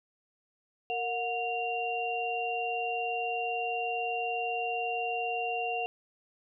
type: tone cluster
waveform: sine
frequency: 462.7 / 725 / 2768 Hz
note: A#4 / F#5 / F7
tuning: -13 / -35 / -16 cents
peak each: -36 / -32 / -35 dBFS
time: 0.9-5.86 s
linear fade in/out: 0 ms
effects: none